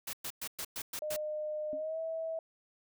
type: noise bursts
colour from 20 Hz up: white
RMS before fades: -39 dBFS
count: 7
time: 0.07-1.164 s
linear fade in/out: 5 ms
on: 62 ms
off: 110 ms
type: tone with pitch glide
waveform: sine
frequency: 609 to 649 Hz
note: D#5 to E5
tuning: -37 to -27 cents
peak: -34 dBFS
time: 1.02-2.39 s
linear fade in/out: 2 ms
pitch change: +110 cents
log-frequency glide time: 1.73-1.99 s
type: tone with exponential decay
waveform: sine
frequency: 277.3 Hz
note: C#4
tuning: 1 cent sharp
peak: -38 dBFS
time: 1.73-1.85 s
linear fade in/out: 0 ms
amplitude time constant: 24 ms
effects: none